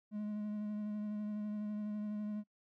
triangle tone with vibrato, 210 Hz, G#3, 19 cents sharp, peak -35 dBFS, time 0.11-2.44 s, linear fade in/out 50 ms, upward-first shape sine, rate 12 Hz, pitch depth 17 cents each way, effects noise-tail reverb RT60 0.1 s tail -26 dB re dry

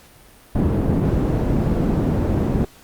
white low-pass noise, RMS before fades -19 dBFS, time 0.55-2.65 s, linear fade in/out 5 ms, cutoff 260 Hz, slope 12 dB/octave, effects pink hiss -48 dBFS RMS until 2.83 s + Opus 48 kbps

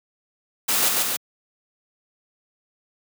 white noise with echo, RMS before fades -21 dBFS, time 0.68-0.89 s, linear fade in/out 10 ms, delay 140 ms, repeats 2, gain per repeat -2 dB, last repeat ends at 1.17 s, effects high-pass 150 Hz 12 dB/octave

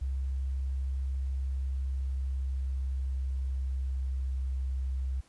sine tone with pitch glide, 66.5 to 65.55 Hz, C2 to C2, +29 to +4 cents, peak -29 dBFS, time 0.01-5.21 s, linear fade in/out 10 ms, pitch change -25 cents, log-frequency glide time 1.54-4.41 s, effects pink hiss -63 dBFS RMS until 5.28 s + resampled to 24000 Hz

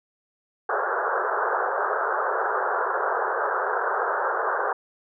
white band-pass noise, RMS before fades -25 dBFS, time 0.69-4.73 s, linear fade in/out 5 ms, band 380 to 1600 Hz, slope 96 dB/octave, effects none

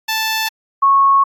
10% pulse / sine tone pair in turn, 880 / 1099.8 Hz, A5 / C#6, 0 / -14 cents, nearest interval major third, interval 386 cents, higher second, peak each -8 dBFS, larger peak neither, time 0.08-0.49 / 0.82-1.24 s, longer second, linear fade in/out 10 ms, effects AAC 64 kbps

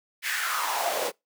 pink noise with high-pass filter sweep, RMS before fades -28 dBFS, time 0.22-1.12 s, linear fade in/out 50 ms, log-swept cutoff 2100 to 460 Hz, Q 4.1, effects noise-tail reverb RT60 0.2 s tail -25 dB re dry

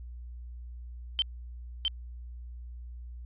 sine tone with echo, 3106 Hz, G7, 17 cents flat, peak -23 dBFS, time 1.19-1.22 s, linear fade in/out 0 ms, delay 660 ms, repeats 1, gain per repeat -2 dB, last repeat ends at 1.88 s, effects added 60 Hz sine -40 dBFS peak until 3.25 s + resampled to 8000 Hz

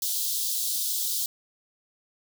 white high-pass noise, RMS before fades -28 dBFS, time 0.02-1.26 s, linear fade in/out 2 ms, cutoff 3400 Hz, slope 48 dB/octave, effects none

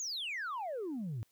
sine exponential sweep, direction down, 6950 to 102 Hz, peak -34 dBFS, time 0-1.23 s, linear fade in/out 0 ms, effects tanh soft clip ceiling -34 dBFS + white hiss -73 dBFS RMS until 1.31 s

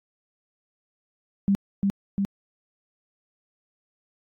sine tone with echo, 197.9 Hz, G3, 17 cents sharp, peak -17 dBFS, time 1.48-1.55 s, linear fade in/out 0 ms, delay 350 ms, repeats 2, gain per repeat -2 dB, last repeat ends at 2.25 s, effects AAC 64 kbps

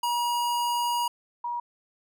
square / sine tone pair in turn, 957 / 957 Hz, A#5 / A#5, +45 / +45 cents, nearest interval unison, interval 0 cents, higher neither, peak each -25 / -28 dBFS, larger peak first, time 0.03-1.08 / 1.44-1.6 s, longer first, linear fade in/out 5 ms, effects none

